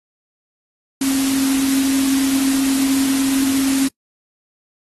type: tone in noise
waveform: sine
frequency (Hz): 269.9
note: C#4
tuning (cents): -46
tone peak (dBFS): -15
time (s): 1.01-3.88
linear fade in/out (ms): 5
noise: white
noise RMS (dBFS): -24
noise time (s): 1.01-3.88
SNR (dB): +6
effects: noise-tail reverb RT60 0.1 s tail -25 dB re dry + AAC 32 kbps